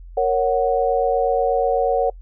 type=chord; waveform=sine; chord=F# major; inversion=first; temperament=equal; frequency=466.2 / 554.4 / 740 Hz; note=A#4 / C#5 / F#5; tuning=0 / 0 / 0 cents; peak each=-20 dBFS; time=0.17-2.1 s; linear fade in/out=5 ms; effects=noise-tail reverb RT60 0.1 s tail -25 dB re dry + added 43 Hz sine -36 dBFS peak until 2.21 s